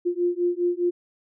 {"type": "beating tone pair", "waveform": "sine", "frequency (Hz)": [349.2, 354.1], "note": ["F4", "F4"], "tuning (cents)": [0, 24], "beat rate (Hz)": 4.9, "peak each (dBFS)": -24, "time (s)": [0.05, 0.91], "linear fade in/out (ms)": 20, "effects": []}